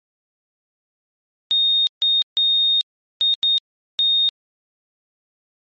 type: tone bursts at uneven times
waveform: sine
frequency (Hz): 3695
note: A#7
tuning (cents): -16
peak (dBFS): -14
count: 6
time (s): 1.51-1.87 / 2.02-2.22 / 2.37-2.81 / 3.21-3.34 / 3.43-3.58 / 3.99-4.29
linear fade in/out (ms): 0
effects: MP3 32 kbps